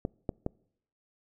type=clicks; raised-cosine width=2 ms; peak=-17 dBFS; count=3; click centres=0.051 / 0.292 / 0.464 s; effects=noise-tail reverb RT60 0.7 s tail -26 dB re dry